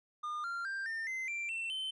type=tone with pitch steps; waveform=triangle; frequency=1213 / 1385.3 / 1582.2 / 1807 / 2064 / 2357 / 2692 / 3074 Hz; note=D#6 / F6 / G6 / A6 / C7 / D7 / E7 / G7; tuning=-44 / -14 / +16 / +46 / -24 / +6 / +36 / -35 cents; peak=-34 dBFS; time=0.23-1.91 s; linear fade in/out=10 ms; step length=210 ms; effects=resampled to 22050 Hz